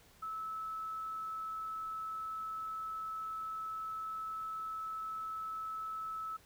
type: tone with quantisation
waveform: sine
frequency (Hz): 1304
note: E6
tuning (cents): -19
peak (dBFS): -38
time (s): 0.22-6.37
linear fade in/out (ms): 10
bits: 11
effects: pink hiss -63 dBFS RMS until 6.45 s